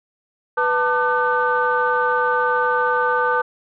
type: tone cluster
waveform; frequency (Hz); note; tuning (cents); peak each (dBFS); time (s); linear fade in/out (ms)
sine; 493.7 / 892 / 1196 / 1513; B4 / A5 / D6 / F#6; -1 / +23 / +31 / +38; -21; 0.57-3.42; 10
effects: tanh soft clip ceiling -7 dBFS